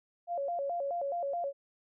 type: tone with vibrato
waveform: sine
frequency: 622.3 Hz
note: D#5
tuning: in tune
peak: -31 dBFS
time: 0.27-1.53 s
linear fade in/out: 50 ms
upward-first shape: square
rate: 4.7 Hz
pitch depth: 190 cents each way
effects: none